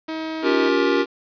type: tone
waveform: sawtooth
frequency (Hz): 318.4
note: D#4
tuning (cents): +40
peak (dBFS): -22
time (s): 0.08-0.69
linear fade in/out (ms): 10
type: chord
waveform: square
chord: G half-diminished seventh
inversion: second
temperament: just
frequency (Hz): 282.2 / 352.8 / 392 / 470.4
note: Db4 / F4 / G4 / Bb4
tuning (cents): +31 / +18 / 0 / +16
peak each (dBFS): -23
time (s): 0.42-1.06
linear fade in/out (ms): 50
effects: resampled to 11025 Hz + 7-bit